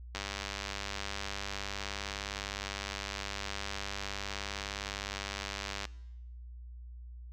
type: click train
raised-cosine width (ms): 0.2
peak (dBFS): -19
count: 569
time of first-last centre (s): 0.15-5.853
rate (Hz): 99.6
effects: noise-tail reverb RT60 0.9 s tail -21 dB re dry + added 60 Hz sine -44 dBFS peak until 7.32 s